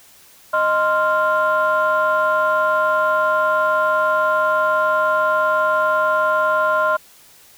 sine tone cluster, 621 / 1045 / 1393 Hz, D#5 / C6 / F6, -3 / -2 / -5 cents, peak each -18 dBFS, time 0.53-6.97 s, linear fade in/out 10 ms, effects tanh soft clip ceiling -8 dBFS + white hiss -48 dBFS RMS until 7.57 s

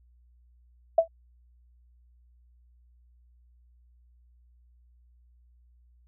sine tone with exponential decay, 659.3 Hz, E5, in tune, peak -12 dBFS, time 0.98-1.08 s, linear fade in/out 5 ms, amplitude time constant 20 ms, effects added 60 Hz sine -57 dBFS peak until 6.07 s

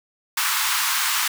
pink high-pass noise, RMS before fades -22 dBFS, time 0.37-1.28 s, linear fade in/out 5 ms, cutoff 940 Hz, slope 48 dB/octave, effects none

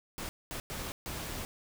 pink noise bursts at uneven times, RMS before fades -39 dBFS, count 4, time 0.18-0.29 / 0.51-0.6 / 0.7-0.92 / 1.06-1.45 s, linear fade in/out 0 ms, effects none

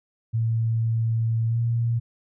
sine tone with pitch glide, 113.6 to 116.86 Hz, A#2 to A#2, -44 to +5 cents, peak -20 dBFS, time 0.33-2 s, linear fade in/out 20 ms, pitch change +49 cents, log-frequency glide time 1.47-1.58 s, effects none

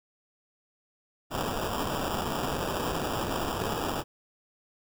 blue noise with sample-and-hold, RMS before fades -31 dBFS, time 1.3-4.04 s, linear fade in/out 50 ms, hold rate 2100 Hz, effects none

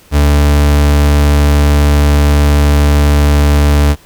40% pulse tone, 72.8 Hz, D2, 15 cents flat, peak -5 dBFS, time 0.11-3.96 s, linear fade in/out 50 ms, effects pink hiss -43 dBFS RMS until 4.05 s

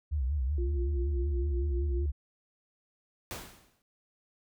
sine tone with vibrato, 68.6 Hz, C#2, 17 cents flat, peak -27 dBFS, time 0.11-2.12 s, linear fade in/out 20 ms, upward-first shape sine, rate 5.3 Hz, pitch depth 180 cents each way
sine tone with tremolo, 349.2 Hz, F4, in tune, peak -34 dBFS, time 0.58-2.06 s, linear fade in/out 2 ms, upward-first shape triangle, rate 5.2 Hz, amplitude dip 75%
pink noise with exponential decay, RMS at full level -37 dBFS, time 3.31-3.82 s, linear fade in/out 0 ms, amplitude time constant 110 ms
effects none

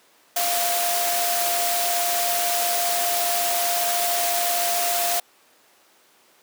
sine tone in noise, 698 Hz, F5, 1 cent flat, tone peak -24 dBFS, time 0.36-5.2 s, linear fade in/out 5 ms, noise white, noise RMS -24 dBFS, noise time 0.36-5.2 s, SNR -3 dB, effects pink hiss -56 dBFS RMS until 6.42 s + high-pass 400 Hz 12 dB/octave

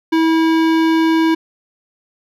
sine tone with hard clipping, 324.2 Hz, E4, 29 cents flat, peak -13 dBFS, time 0.12-1.35 s, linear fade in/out 10 ms, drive 18 dB, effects none

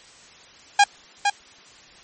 sawtooth tone with echo, 812 Hz, G#5, 39 cents flat, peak -7 dBFS, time 0.79-0.84 s, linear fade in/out 5 ms, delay 460 ms, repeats 1, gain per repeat -6 dB, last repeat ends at 1.3 s, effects white hiss -48 dBFS RMS until 2.03 s + MP3 32 kbps

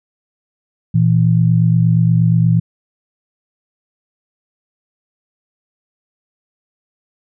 sine tone pair together, 117 / 165.46 Hz, A#2 / E3, +7 / +7 cents, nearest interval tritone, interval 600 cents, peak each -12 dBFS, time 0.94-2.6 s, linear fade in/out 10 ms, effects none

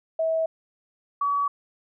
sine tone pair in turn, 647 / 1137 Hz, E5 / C#6, -32 / +44 cents, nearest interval minor seventh, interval 976 cents, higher second, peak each -21 / -21 dBFS, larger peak neither, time 0.19-0.46 / 1.21-1.48 s, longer neither, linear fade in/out 5 ms, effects none

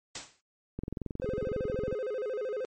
white noise with exponential decay, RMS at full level -33 dBFS, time 0.15-0.41 s, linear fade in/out 5 ms, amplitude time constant 55 ms
click train, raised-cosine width 3 ms, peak -22 dBFS, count 26, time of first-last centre 0.79-1.926 s, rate 22 Hz
triangle tone with vibrato, 465.8 Hz, A#4, 1 cent flat, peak -29 dBFS, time 1.22-2.65 s, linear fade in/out 0 ms, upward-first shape square, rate 13 Hz, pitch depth 180 cents each way
effects MP3 32 kbps

